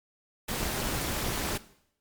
pink noise with amplitude modulation, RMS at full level -28 dBFS, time 0.48-1.58 s, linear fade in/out 10 ms, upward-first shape sine, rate 256 Hz, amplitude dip 80%, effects noise-tail reverb RT60 0.7 s tail -17 dB re dry + Opus 48 kbps

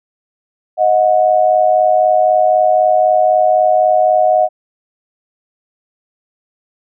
sine tone pair together, 626 / 729.9 Hz, D#5 / F#5, +10 / -24 cents, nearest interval minor third, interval 266 cents, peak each -11 dBFS, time 0.77-4.49 s, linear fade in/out 50 ms, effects none

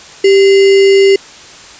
sine tone with sample-and-hold, 392 Hz, G4, in tune, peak -3 dBFS, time 0.24-1.16 s, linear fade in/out 5 ms, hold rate 2450 Hz, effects white hiss -34 dBFS RMS until 1.79 s + resampled to 16000 Hz

